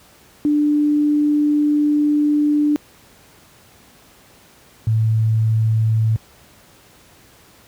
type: tone pair in turn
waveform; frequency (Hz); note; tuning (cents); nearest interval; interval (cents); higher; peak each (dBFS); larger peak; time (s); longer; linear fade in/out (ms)
sine; 296 / 110.87; D4 / A2; +14 / +14; octave + perfect fourth; 1700; first; -13; neither; 0.45-2.76 / 4.87-6.16; first; 0
effects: pink hiss -49 dBFS RMS until 7.67 s + high-pass 60 Hz 12 dB/octave